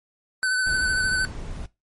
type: tone with vibrato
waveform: square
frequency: 1513 Hz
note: F#6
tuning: 38 cents sharp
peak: -21 dBFS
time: 0.43-1.25 s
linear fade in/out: 0 ms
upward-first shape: sine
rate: 13 Hz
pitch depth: 25 cents each way
type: noise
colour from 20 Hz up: brown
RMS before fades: -33 dBFS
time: 0.66-1.66 s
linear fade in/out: 5 ms
effects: noise-tail reverb RT60 0.2 s tail -18 dB re dry + MP3 48 kbps